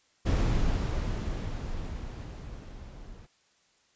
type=noise with level ramp; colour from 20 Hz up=brown; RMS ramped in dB=-24 to -47 dBFS; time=0.25-3.27 s; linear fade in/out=20 ms; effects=white hiss -67 dBFS RMS until 3.95 s + resampled to 16000 Hz